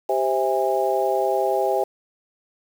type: harmonic tone with a mistuned harmonic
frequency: 130.81 Hz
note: C3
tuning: in tune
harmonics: 3 / 4 / 5 / 6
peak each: -24 / -24 / -24 / -24 dBFS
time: 0.09-1.84 s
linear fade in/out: 5 ms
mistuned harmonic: 6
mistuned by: +69 cents
effects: 7-bit